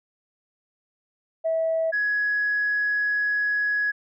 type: tone pair in turn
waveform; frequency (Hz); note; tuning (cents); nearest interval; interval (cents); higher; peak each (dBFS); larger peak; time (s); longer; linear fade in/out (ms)
sine; 650 / 1675.2; E5 / G#6; -24 / +15; octave + major third; 1639; second; -20; neither; 1.44-1.92 / 1.92-3.92; second; 20
effects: tanh soft clip ceiling -16 dBFS